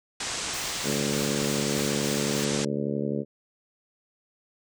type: low-pass noise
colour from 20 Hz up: white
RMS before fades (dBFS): -32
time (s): 0.2-2.65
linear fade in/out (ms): 5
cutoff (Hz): 8400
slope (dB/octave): 48
type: noise with tremolo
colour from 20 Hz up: white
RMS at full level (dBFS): -39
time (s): 0.53-2.45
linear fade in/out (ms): 10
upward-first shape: sine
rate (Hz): 3.3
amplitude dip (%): 50
type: harmonic tone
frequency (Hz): 71.6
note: D2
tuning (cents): -43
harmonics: 2 / 3 / 4 / 5 / 6 / 7 / 8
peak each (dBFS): -33 / -30 / -34 / -35 / -33 / -36 / -38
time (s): 0.83-3.25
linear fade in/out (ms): 50
effects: none